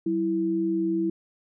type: tone pair together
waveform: sine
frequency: 189.35 / 329.6 Hz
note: F#3 / E4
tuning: +40 / 0 cents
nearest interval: minor seventh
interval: 960 cents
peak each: -30 / -23 dBFS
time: 0.06-1.1 s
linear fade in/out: 5 ms
effects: none